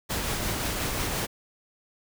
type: noise with tremolo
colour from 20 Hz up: pink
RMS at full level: -28 dBFS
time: 0.09-1.27 s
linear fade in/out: 20 ms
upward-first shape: triangle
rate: 5.7 Hz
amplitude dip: 30%
effects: none